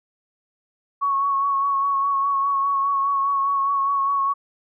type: tone with vibrato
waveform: sine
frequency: 1108.7 Hz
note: C#6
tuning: in tune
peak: -18 dBFS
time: 1.01-4.34 s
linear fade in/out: 20 ms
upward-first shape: sine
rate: 4.9 Hz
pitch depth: 25 cents each way
effects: none